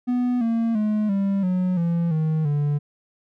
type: tone with pitch steps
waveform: triangle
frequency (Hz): 246.9 / 229 / 212.5 / 197.1 / 182.84 / 169.61 / 157.34 / 145.96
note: B3 / A#3 / G#3 / G3 / F#3 / E3 / D#3 / D3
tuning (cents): 0 / -31 / +40 / +10 / -20 / +50 / +20 / -10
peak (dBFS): -17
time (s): 0.07-2.79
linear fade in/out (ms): 20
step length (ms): 340
effects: none